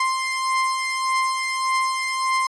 30% pulse beating tone pair, 1046.5 / 1048.2 Hz, C6 / C6, 0 / +3 cents, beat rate 1.7 Hz, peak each -24 / -19 dBFS, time 0-2.47 s, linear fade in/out 5 ms, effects resampled to 24000 Hz

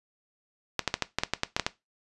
clicks, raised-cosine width 0.2 ms, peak -7 dBFS, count 11, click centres 0.793 / 0.877 / 0.941 / 1.023 / 1.186 / 1.235 / 1.336 / 1.434 / 1.565 / 1.597 / 1.665 s, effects noise-tail reverb RT60 0.2 s tail -17 dB re dry + resampled to 24000 Hz

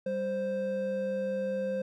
triangle tone pair together, 196.02 / 523.3 Hz, G3 / C5, 0 / 0 cents, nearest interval octave + perfect fourth, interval 1700 cents, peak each -34 / -28 dBFS, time 0.06-1.82 s, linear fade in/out 5 ms, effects none

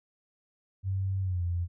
sine tone with pitch glide, 96 to 87.02 Hz, G2 to F2, -36 to -6 cents, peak -27 dBFS, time 0.83-1.68 s, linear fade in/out 50 ms, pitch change -170 cents, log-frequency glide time 1.21-1.43 s, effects none

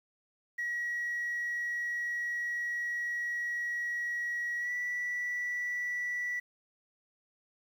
sine tone with pitch glide, 1914 to 1956.5 Hz, A#6 to B6, +45 to -17 cents, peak -30 dBFS, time 0.58-6.4 s, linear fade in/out 10 ms, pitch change +38 cents, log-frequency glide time 4.59-4.72 s, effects tanh soft clip ceiling -29 dBFS + 10-bit

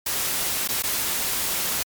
white noise with dropouts, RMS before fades -25 dBFS, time 0.06-1.83 s, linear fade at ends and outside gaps 5 ms, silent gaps 0.677-0.687 / 0.824-0.835 s, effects MP3 96 kbps

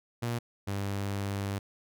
sawtooth tone pair in turn, 118.4 / 99.56 Hz, A#2 / G2, +27 / +27 cents, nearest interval minor third, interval 300 cents, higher first, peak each -26 / -27 dBFS, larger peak first, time 0.22-0.39 / 0.67-1.59 s, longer second, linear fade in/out 10 ms, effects none

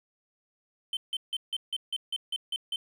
triangle tone bursts, 3088 Hz, G7, 27 cents flat, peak -27 dBFS, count 10, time 0.93-2.76 s, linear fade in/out 2 ms, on 39 ms, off 160 ms, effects 11-bit

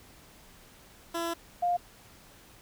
15% pulse / sine tone pair in turn, 336.7 / 704.6 Hz, E4 / F5, +37 / +15 cents, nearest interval octave + minor second, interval 1278 cents, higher second, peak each -24 dBFS, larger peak neither, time 1.14-1.34 / 1.62-1.77 s, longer first, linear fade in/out 10 ms, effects pink hiss -55 dBFS RMS until 2.61 s

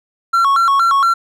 triangle tone with vibrato, 1227 Hz, D#6, 25 cents flat, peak -8 dBFS, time 0.33-1.14 s, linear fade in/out 10 ms, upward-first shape square, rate 4.3 Hz, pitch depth 180 cents each way, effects none

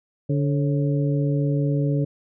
harmonic tone with a mistuned harmonic, 144.4 Hz, D3, 29 cents flat, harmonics 1 / 2 / 3 / 4, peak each -20 / -26 / -30 / -32 dBFS, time 0.29-2.05 s, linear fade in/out 10 ms, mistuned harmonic 4, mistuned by -93 cents, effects none

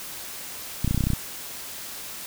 clicks, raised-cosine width 5 ms, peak -11 dBFS, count 10, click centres 0.846 / 0.877 / 0.91 / 0.946 / 0.977 / 1.007 / 1.039 / 1.07 / 1.103 / 1.134 s, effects white hiss -37 dBFS RMS until 2.26 s

